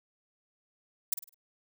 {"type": "noise with echo", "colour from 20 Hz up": "violet", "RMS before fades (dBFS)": -27, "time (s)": [1.12, 1.14], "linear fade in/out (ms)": 5, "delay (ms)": 51, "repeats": 4, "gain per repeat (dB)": -9, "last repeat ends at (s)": 1.344, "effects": []}